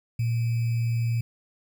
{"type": "tone with sample-and-hold", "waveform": "sine", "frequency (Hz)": 116.54, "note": "A#2", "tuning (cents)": 0, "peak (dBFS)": -22, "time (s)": [0.19, 1.21], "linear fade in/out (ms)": 5, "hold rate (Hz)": 2450, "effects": []}